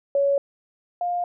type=tone pair in turn; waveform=sine; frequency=560 / 705.6 Hz; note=C#5 / F5; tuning=+18 / +18 cents; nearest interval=major third; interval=400 cents; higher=second; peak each=-17 / -22 dBFS; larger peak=first; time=0.15-0.38 / 1.01-1.24 s; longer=neither; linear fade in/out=2 ms; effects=none